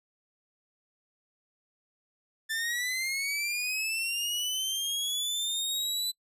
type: linear sweep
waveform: sawtooth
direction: up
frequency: 1760 to 4005 Hz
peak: -26 dBFS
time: 2.49-6.12 s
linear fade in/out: 20 ms
effects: noise-tail reverb RT60 0.1 s tail -25 dB re dry + resampled to 32000 Hz